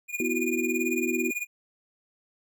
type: tone with tremolo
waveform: square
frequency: 2437 Hz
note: D#7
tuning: 37 cents flat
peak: -26 dBFS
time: 0.08-1.47 s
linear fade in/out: 50 ms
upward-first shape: triangle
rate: 18 Hz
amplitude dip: 95%
type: chord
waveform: sine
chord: B suspended fourth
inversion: none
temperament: equal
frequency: 246.9 / 329.6 / 370 Hz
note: B3 / E4 / F#4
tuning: 0 / 0 / 0 cents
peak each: -30 dBFS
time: 0.2-1.31 s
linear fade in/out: 2 ms
effects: none